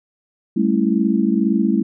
sine chord, A dominant seventh, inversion third, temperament just, 198 / 220 / 275 / 330 Hz, G3 / A3 / C#4 / E4, +18 / 0 / -14 / +2 cents, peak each -19 / -18 / -22 / -21 dBFS, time 0.56-1.83 s, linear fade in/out 10 ms, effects none

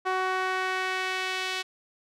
sawtooth tone with band-pass filter sweep, 373.8 Hz, F#4, 18 cents sharp, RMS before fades -29 dBFS, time 0.05-1.63 s, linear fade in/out 20 ms, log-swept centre 1100 to 3200 Hz, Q 1.2, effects none

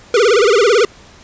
square tone with vibrato, 440 Hz, A4, in tune, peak -9 dBFS, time 0.14-0.85 s, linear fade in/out 2 ms, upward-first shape sine, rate 18 Hz, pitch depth 210 cents each way, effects pink hiss -42 dBFS RMS until 1.23 s + resampled to 16000 Hz

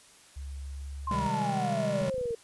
sine tone with pitch glide, 69.3 to 70.27 Hz, C#2 to C#2, 0 to +24 cents, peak -36 dBFS, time 0.36-1.28 s, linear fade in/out 10 ms, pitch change +24 cents, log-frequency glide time 0.77-1.07 s
sine exponential sweep, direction down, 1070 to 454.3 Hz, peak -29 dBFS, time 1.07-2.35 s, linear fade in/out 5 ms
square chord, Ab major seventh, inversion first, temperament just, 129.78 / 155.74 / 194.67 / 207.7 Hz, C3 / Eb3 / G3 / Ab3, -14 / +2 / -12 / 0 cents, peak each -37 / -37 / -35 / -37 dBFS, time 1.11-2.1 s, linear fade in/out 2 ms
clicks, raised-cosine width 5 ms, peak -32 dBFS, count 7, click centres 2.017 / 2.082 / 2.143 / 2.181 / 2.212 / 2.257 / 2.308 s
effects white hiss -56 dBFS RMS until 2.43 s + resampled to 24000 Hz

